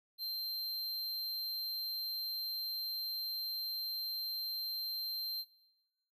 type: tone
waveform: square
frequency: 4145 Hz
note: C8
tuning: 17 cents flat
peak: -37 dBFS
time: 0.18-5.45 s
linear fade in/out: 50 ms
effects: noise-tail reverb RT60 1.0 s tail -19 dB re dry